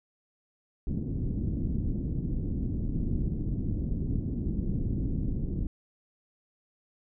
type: low-pass noise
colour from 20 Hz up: pink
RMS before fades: -30 dBFS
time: 0.87-5.67 s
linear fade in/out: 2 ms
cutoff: 290 Hz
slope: 24 dB/octave
effects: none